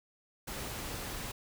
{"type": "noise", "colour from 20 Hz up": "pink", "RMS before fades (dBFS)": -40, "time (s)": [0.47, 1.32], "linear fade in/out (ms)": 10, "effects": []}